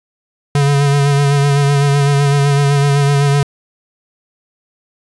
square tone with vibrato, 141.7 Hz, C#3, 38 cents sharp, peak -10 dBFS, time 0.55-3.43 s, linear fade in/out 2 ms, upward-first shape sine, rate 7.9 Hz, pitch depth 29 cents each way, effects resampled to 24000 Hz + 7-bit

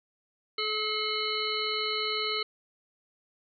harmonic tone with a mistuned harmonic, 429.3 Hz, A4, 43 cents flat, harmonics 1 / 3 / 5 / 7 / 9 / 10, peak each -35 / -35 / -35 / -35 / -35 / -35 dBFS, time 0.58-2.43 s, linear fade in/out 5 ms, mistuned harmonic 9, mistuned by +48 cents, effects none

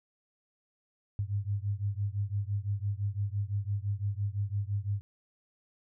sine beating tone pair, 98.8 / 104.7 Hz, G2 / G#2, +14 / +15 cents, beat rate 5.9 Hz, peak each -32 / -33 dBFS, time 1.19-5.01 s, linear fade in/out 0 ms, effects none

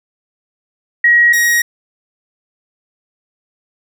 sine / 45% pulse tone pair in turn, 1900 / 1890.7 Hz, A#6 / A#6, +33 / +24 cents, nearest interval unison, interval 9 cents, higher first, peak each -6 / -10 dBFS, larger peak first, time 1.04-1.33 / 1.33-1.62 s, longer neither, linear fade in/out 5 ms, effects none

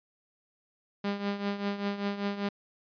sawtooth tone with tremolo, 201.5 Hz, G3, 48 cents sharp, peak -23 dBFS, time 1.04-2.49 s, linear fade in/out 5 ms, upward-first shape triangle, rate 5.1 Hz, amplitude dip 75%, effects resampled to 11025 Hz

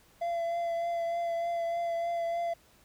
triangle tone with vibrato, 680 Hz, F5, 46 cents flat, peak -27 dBFS, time 0.21-2.54 s, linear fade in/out 10 ms, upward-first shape triangle, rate 3.3 Hz, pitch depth 22 cents each way, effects pink hiss -62 dBFS RMS until 2.84 s

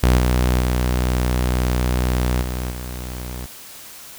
sawtooth tone with level steps, 62 Hz, B1, 7 cents sharp, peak -8 / -11 / -13 / -19 / -24 dBFS, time 0.03-3.46 s, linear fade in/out 5 ms, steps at 0.18 / 0.6 / 2.42 / 2.71 s, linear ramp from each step 5 ms, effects white hiss -39 dBFS RMS until 4.18 s

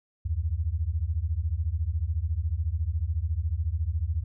sine beating tone pair, 73.9 / 87.9 Hz, D2 / F2, +11 / +12 cents, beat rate 14 Hz, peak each -28 dBFS, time 0.25-4.24 s, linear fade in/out 10 ms, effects none

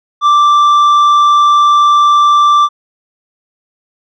triangle tone with tanh clipping, 1174.7 Hz, D6, in tune, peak -6 dBFS, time 0.21-2.69 s, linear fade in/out 50 ms, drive 10 dB, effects none

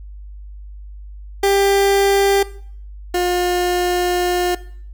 30% pulse tone pair in turn, 396.5 / 356.6 Hz, G4 / F4, +20 / +36 cents, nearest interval major second, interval 184 cents, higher first, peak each -10 / -13 dBFS, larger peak first, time 1.43-2.43 / 3.14-4.55 s, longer second, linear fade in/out 5 ms, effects noise-tail reverb RT60 0.6 s tail -19 dB re dry + added 50 Hz sine -32 dBFS peak until 4.93 s

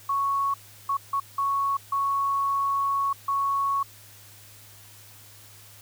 sine tone bursts at uneven times, 1108.7 Hz, C#6, in tune, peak -22 dBFS, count 6, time 0.09-0.54 / 0.89-0.97 / 1.13-1.2 / 1.38-1.77 / 1.92-3.13 / 3.28-3.83 s, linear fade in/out 5 ms, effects added 103 Hz sine -53 dBFS peak until 5.81 s + white hiss -50 dBFS RMS until 5.81 s

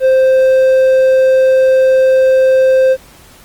triangle tone, 523.3 Hz, C5, in tune, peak -4 dBFS, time 0-2.97 s, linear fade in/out 50 ms, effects pink hiss -41 dBFS RMS until 3.44 s + Opus 32 kbps

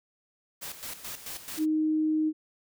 white noise with tremolo, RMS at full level -38 dBFS, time 0.61-1.66 s, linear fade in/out 20 ms, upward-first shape square, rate 4.6 Hz, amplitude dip 65%
sine tone, 311.1 Hz, D#4, in tune, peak -23 dBFS, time 1.57-2.33 s, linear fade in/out 50 ms
effects none

